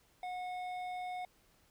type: tone with hard clipping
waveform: sine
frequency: 728 Hz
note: F#5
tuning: 28 cents flat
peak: -40 dBFS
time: 0.23-1.25 s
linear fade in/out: 2 ms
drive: 9 dB
effects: pink hiss -69 dBFS RMS until 1.7 s